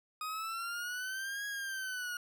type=exponential two-way sweep; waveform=40% pulse; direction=up then down; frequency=1244.5 to 1659 to 1436 Hz; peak=-36 dBFS; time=0.21-2.17 s; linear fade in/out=2 ms; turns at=1.46 s; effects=none